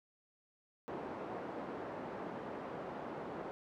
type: band-pass noise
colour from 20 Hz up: pink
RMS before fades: -44 dBFS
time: 0.88-3.51 s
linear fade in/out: 0 ms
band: 270 to 940 Hz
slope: 12 dB/octave
effects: none